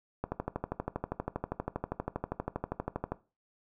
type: click train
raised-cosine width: 1 ms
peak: -18 dBFS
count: 37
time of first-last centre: 0.24-3.12 s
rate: 12.5 Hz
effects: noise-tail reverb RT60 0.3 s tail -17 dB re dry